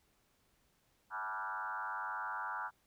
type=tone with frequency modulation; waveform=sine; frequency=1174.7 Hz; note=D6; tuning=in tune; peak=-37 dBFS; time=1.1-2.71 s; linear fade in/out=50 ms; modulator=102 Hz; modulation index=3.5; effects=pink hiss -74 dBFS RMS until 2.86 s